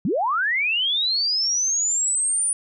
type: linear sweep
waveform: sine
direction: up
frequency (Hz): 145.8 to 9490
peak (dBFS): -19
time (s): 0.05-2.53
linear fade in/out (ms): 2
effects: none